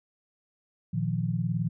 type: chord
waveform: sine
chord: Bb suspended fourth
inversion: none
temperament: equal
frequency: 116.54 / 155.56 / 174.61 Hz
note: Bb2 / Eb3 / F3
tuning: 0 / 0 / 0 cents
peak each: -30 dBFS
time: 0.93-1.69 s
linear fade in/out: 10 ms
effects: none